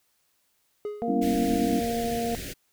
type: tone with exponential decay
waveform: triangle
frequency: 417.3 Hz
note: G#4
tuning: 8 cents sharp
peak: -25 dBFS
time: 0.85-1.31 s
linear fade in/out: 1 ms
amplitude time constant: 100 ms
type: harmonic tone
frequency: 233.1 Hz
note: A#3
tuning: in tune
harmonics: 1 / 2 / 3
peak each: -30 / -30 / -30 dBFS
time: 1.02-2.35 s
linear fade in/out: 0 ms
type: chord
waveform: sine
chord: C# half-diminished seventh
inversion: second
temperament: equal with one note detuned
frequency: 196 / 242.1 / 277.2 / 329.6 Hz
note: G3 / B3 / C#4 / E4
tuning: 0 / -34 / 0 / 0 cents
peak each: -30 / -30 / -27 / -30 dBFS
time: 1.08-1.8 s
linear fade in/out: 5 ms
type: band-stop noise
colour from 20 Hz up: pink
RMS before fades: -36 dBFS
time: 1.21-2.54 s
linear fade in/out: 20 ms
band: 620 to 1600 Hz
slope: 48 dB/octave
effects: white hiss -70 dBFS RMS until 2.72 s